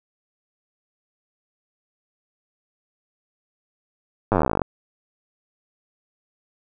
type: slowing click train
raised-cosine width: 1 ms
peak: -5 dBFS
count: 21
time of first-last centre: 4.32-4.618 s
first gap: 9 ms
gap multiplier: 1.05
effects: none

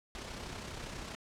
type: noise with amplitude modulation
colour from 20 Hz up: pink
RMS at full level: -41 dBFS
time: 0.15-1.15 s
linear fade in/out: 0 ms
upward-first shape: sine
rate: 32.4 Hz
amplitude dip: 45%
effects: low-pass 7000 Hz 12 dB/octave

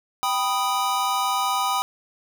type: chord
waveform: square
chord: G augmented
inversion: none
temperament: equal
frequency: 784 / 987.8 / 1244.5 Hz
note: G5 / B5 / D#6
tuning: 0 / 0 / 0 cents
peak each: -27 / -26 / -26 dBFS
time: 0.23-1.82 s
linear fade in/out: 0 ms
effects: none

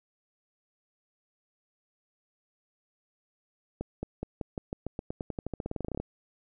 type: accelerating click train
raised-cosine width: 2 ms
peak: -20 dBFS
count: 25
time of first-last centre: 3.81-6 s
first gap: 220 ms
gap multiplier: 0.91
effects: none

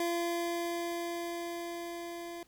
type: tone with level ramp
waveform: 25% pulse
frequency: 342.3 Hz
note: F4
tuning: 35 cents flat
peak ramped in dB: -26 to -37 dBFS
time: 0-2.43 s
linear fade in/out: 2 ms
effects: pink hiss -66 dBFS RMS until 2.47 s

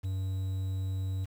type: tone with quantisation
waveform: triangle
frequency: 94.9 Hz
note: F#2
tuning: 44 cents sharp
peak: -28 dBFS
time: 0.03-1.26 s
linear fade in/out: 20 ms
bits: 9
effects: none

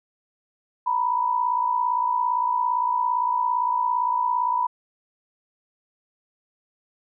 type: tone pair together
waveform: sine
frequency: 930.2 / 987.8 Hz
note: A#5 / B5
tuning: -4 / 0 cents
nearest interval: minor second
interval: 104 cents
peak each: -26 / -21 dBFS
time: 0.86-4.67 s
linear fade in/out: 10 ms
effects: none

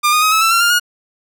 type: tone with pitch steps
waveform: sawtooth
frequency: 1200 / 1231.6 / 1264 / 1297.3 / 1331.5 / 1366.5 / 1402.5 / 1439.5 Hz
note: D6 / D#6 / D#6 / E6 / E6 / F6 / F6 / F#6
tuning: +37 / -18 / +27 / -28 / +17 / -38 / +7 / -48 cents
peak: -7 dBFS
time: 0.03-0.798 s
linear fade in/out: 20 ms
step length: 96 ms
effects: none

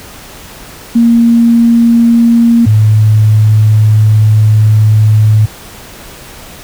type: tone pair in turn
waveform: sine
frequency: 233.1 / 107.68 Hz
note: A#3 / A2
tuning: 0 / -37 cents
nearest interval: octave + minor second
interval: 1337 cents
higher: first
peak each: -3 dBFS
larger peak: neither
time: 0.95-2.66 / 2.66-5.46 s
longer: second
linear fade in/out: 10 ms
effects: pink hiss -31 dBFS RMS until 6.63 s

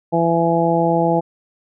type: harmonic tone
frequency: 167.6 Hz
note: E3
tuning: 29 cents sharp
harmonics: 1 / 2 / 3 / 4 / 5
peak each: -20 / -20 / -20 / -20 / -20 dBFS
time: 0.12-1.21 s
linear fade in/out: 20 ms
effects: none

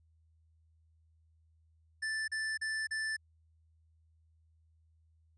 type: tone bursts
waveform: square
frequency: 1760 Hz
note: A6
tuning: in tune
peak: -34 dBFS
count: 4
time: 2.02-3.168 s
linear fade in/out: 10 ms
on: 260 ms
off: 36 ms
effects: added 80 Hz sine -65 dBFS peak until 5.37 s + resampled to 22050 Hz

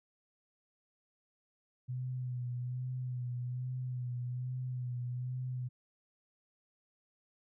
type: tone with vibrato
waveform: sine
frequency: 125.1 Hz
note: B2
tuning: 23 cents sharp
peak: -35 dBFS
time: 1.88-5.69 s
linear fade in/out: 20 ms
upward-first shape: sine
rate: 1.2 Hz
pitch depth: 34 cents each way
effects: none

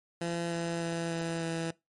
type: tone with pitch steps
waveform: 15% pulse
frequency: 170 / 168.73 / 167.47 / 166.21 / 164.97 Hz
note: F3 / E3 / E3 / E3 / E3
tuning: -46 / +41 / +28 / +15 / +2 cents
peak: -25 dBFS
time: 0.21-1.71 s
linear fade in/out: 5 ms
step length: 300 ms
effects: noise-tail reverb RT60 0.2 s tail -21 dB re dry + MP3 48 kbps

